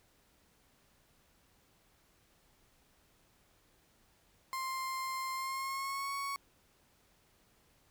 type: tone with pitch glide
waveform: 35% pulse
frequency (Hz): 1051 to 1112.2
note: C6 to C#6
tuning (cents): +7 to +5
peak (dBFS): -34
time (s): 4.53-6.36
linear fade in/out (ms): 0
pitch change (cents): +98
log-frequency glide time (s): 5.34-6.13
effects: pink hiss -69 dBFS RMS until 7.9 s